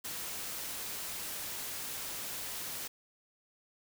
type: noise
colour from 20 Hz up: white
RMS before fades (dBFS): -40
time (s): 0.04-2.88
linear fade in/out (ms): 10
effects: none